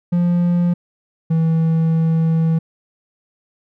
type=tone pair in turn; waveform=triangle; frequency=174.61 / 162.5 Hz; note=F3 / E3; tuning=0 / -24 cents; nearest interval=minor second; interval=124 cents; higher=first; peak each=-11 dBFS; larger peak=neither; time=0.12-0.74 / 1.3-2.59 s; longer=second; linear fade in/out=10 ms; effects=none